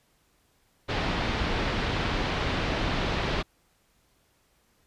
pink low-pass noise, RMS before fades -28 dBFS, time 0.88-3.43 s, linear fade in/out 20 ms, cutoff 4100 Hz, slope 24 dB/octave, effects pink hiss -67 dBFS RMS until 4.86 s + resampled to 32000 Hz

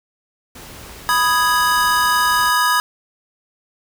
pink noise, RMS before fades -37 dBFS, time 0.55-2.5 s, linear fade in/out 5 ms
square chord, G# minor, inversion first, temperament equal, 987.8 / 1244.5 / 1661.2 Hz, B5 / D#6 / G#6, 0 / 0 / 0 cents, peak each -19 dBFS, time 1.09-2.8 s, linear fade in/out 0 ms
effects none

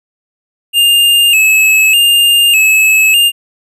square tone with vibrato, 2696 Hz, E7, 38 cents sharp, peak -6 dBFS, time 0.73-3.32 s, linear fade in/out 50 ms, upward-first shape square, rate 0.83 Hz, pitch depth 71 cents each way, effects none

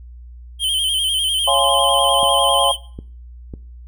square tone with vibrato, 3136 Hz, G7, in tune, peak -17 dBFS, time 0.59-2.77 s, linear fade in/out 50 ms, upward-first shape square, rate 10 Hz, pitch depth 48 cents each way
sine chord, Db major seventh, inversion none, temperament just, 554.4 / 693 / 831.5 / 1039.4 Hz, Db5 / F5 / Ab5 / C6, 0 / -14 / +2 / -12 cents, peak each -20 dBFS, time 1.47-2.72 s, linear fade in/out 10 ms
clicks, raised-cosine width 3 ms, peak -18 dBFS, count 3, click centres 2.231 / 2.989 / 3.538 s
effects noise-tail reverb RT60 0.5 s tail -20 dB re dry + added 60 Hz sine -35 dBFS peak until 3.87 s

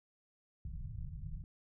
pink low-pass noise, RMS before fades -43 dBFS, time 0.65-1.44 s, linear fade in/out 2 ms, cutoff 160 Hz, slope 48 dB/octave, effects none

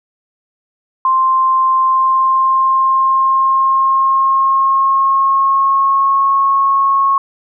sine tone with pitch glide, 1050 to 1094.6 Hz, C6 to C#6, +6 to -22 cents, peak -9 dBFS, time 1.05-7.18 s, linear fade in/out 2 ms, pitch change +72 cents, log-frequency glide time 1.86-6.31 s, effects none

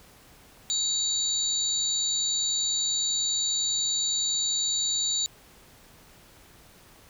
sine tone cluster, 3830 / 4523 / 7050 Hz, A#7 / C#8 / A8, +46 / +34 / +2 cents, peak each -28 / -33 / -27 dBFS, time 0.7-5.26 s, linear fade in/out 0 ms, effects pink hiss -54 dBFS RMS until 7.09 s

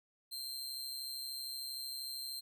sawtooth tone with amplitude modulation, 4148 Hz, C8, 16 cents flat, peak -35 dBFS, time 0.31-2.41 s, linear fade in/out 20 ms, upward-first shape sine, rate 133 Hz, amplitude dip 60%, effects none

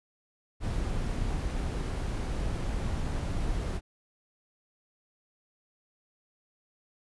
brown noise, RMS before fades -31 dBFS, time 0.6-3.81 s, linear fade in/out 50 ms, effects resampled to 24000 Hz

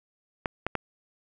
clicks, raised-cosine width 0.5 ms, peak -12 dBFS, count 3, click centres 0.458 / 0.666 / 0.753 s, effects none

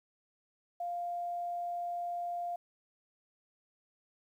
sine tone, 698.5 Hz, F5, in tune, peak -34 dBFS, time 0.8-2.56 s, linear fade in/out 5 ms, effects 11-bit

